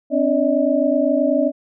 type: tone cluster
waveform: sine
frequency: 261.8 / 289.6 / 579 / 630 Hz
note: C4 / D4 / D5 / D#5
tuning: +1 / -24 / -25 / +21 cents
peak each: -20 dBFS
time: 0.1-1.52 s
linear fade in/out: 50 ms
effects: none